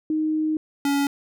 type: tone pair in turn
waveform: sine / square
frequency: 311.1 / 281.7 Hz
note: D#4 / C#4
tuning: 0 / +28 cents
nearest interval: major second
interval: 172 cents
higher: first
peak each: -20 dBFS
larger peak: neither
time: 0.1-0.57 / 0.85-1.07 s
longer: first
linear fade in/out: 2 ms
effects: none